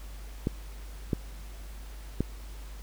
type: clicks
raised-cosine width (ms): 3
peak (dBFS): -13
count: 3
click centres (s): 0.471 / 1.132 / 2.206
effects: added 50 Hz sine -40 dBFS peak until 2.82 s + pink hiss -52 dBFS RMS until 2.82 s